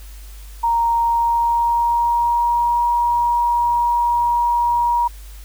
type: tone with pitch glide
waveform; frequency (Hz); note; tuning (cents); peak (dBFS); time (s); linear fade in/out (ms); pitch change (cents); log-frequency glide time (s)
sine; 932.3 to 951.9; A#5 to A#5; 0 to +36; -14; 0.63-5.08; 10; +36; 0.96-2.83
effects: added 50 Hz sine -34 dBFS peak until 5.44 s + white hiss -46 dBFS RMS until 5.44 s

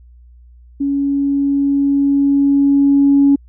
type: tone with level ramp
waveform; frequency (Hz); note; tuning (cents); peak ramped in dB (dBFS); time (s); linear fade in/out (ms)
sine; 280; C#4; +18; -14 to -6; 0.8-3.36; 10
effects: tanh soft clip ceiling -2 dBFS + added 60 Hz sine -40 dBFS peak until 3.48 s

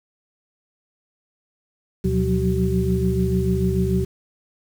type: tone cluster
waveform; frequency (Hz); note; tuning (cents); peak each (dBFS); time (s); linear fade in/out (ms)
sine; 73.3 / 123 / 178.6 / 185.4 / 381; D2 / B2 / F3 / F#3 / G4; -3 / -7 / +39 / +4 / -49; -24; 2.04-4.05; 10
effects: 7-bit

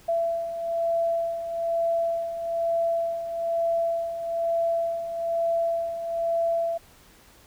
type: beating tone pair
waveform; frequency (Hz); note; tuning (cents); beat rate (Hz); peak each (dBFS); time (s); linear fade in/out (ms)
sine; 670 / 671.1; E5 / E5; +28 / +31; 1.1; -31 / -24; 0.08-6.78; 10
effects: pink hiss -54 dBFS RMS until 7.46 s

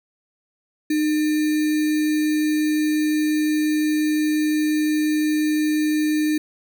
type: tone with sample-and-hold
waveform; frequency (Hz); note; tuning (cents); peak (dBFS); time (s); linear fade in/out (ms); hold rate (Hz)
sine; 305.7; D#4; -30; -17; 0.9-6.38; 5; 2100
effects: none

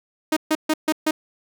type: tone bursts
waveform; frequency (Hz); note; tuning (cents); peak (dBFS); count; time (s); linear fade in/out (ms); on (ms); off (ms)
sawtooth; 311.1; D#4; 0; -13; 5; 0.32-1.11; 5; 46; 140
effects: none

